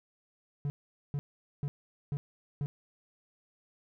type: tone bursts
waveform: triangle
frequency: 143.4 Hz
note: D3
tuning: 41 cents flat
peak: -28 dBFS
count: 5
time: 0.65-2.66 s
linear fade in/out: 0 ms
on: 50 ms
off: 440 ms
effects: none